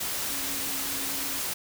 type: tone in noise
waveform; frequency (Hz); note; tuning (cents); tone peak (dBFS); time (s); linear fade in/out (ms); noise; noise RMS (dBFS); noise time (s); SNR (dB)
sine; 275.9; C#4; -8; -42; 0.31-1.39; 10; white; -31; 0-1.54; -14
effects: none